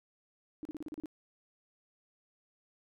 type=tone bursts; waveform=sine; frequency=305.9 Hz; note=D#4; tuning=29 cents flat; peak=-38 dBFS; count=8; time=0.63-1.058 s; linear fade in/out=0 ms; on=22 ms; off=36 ms; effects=none